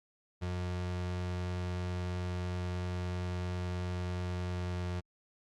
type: tone with pitch glide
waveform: 35% pulse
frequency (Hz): 89.7 to 89.13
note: F2 to F2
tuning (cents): +47 to +36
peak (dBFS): -32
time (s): 0.41-5.01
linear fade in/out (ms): 20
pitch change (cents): -11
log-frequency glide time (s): 4.4-4.84
effects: low-pass 6000 Hz 12 dB/octave + Opus 48 kbps